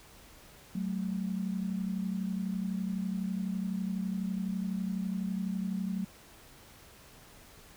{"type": "tone pair together", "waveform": "sine", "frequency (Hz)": [187.41, 219.4], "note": ["F#3", "A3"], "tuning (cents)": [22, -5], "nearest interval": "minor third", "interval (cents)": 273, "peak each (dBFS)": [-32, -36], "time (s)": [0.75, 6.05], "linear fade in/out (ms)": 5, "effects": ["pink hiss -55 dBFS RMS until 7.76 s"]}